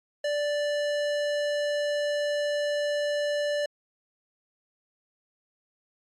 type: tone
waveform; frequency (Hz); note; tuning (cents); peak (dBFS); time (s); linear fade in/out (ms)
square; 586; D5; -4; -26; 0.24-3.66; 5
effects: low-pass 6000 Hz 12 dB/octave + AAC 64 kbps